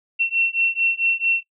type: beating tone pair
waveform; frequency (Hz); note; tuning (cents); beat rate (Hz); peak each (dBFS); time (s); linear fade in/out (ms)
sine; 2711 / 2715.5; E7 / F7; +48 / -49; 4.5; -21; 0.19-1.43; 20
effects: noise-tail reverb RT60 0.1 s tail -20 dB re dry